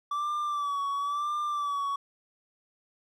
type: tone with vibrato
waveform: triangle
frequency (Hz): 1157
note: D6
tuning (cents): -26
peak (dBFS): -26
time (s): 0.11-1.96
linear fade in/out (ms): 5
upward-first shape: sine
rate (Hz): 0.98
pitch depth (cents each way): 55
effects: none